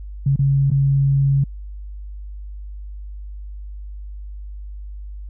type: tone with dropouts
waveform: sine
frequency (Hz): 138.1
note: C#3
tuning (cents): -6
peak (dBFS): -13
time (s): 0.26-1.44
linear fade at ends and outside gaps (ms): 5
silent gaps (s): 0.36-0.39 / 0.703-0.714
effects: added 50 Hz sine -30 dBFS peak until 5.29 s